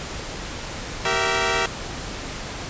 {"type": "chord", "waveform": "10% pulse", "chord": "E diminished", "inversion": "first", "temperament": "equal with one note detuned", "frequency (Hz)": [385.9, 466.2, 659.3], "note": ["G4", "Bb4", "E5"], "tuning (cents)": [-27, 0, 0], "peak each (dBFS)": -16, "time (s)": [1.05, 1.66], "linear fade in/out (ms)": 2, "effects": ["pink hiss -32 dBFS RMS until 2.69 s", "resampled to 16000 Hz"]}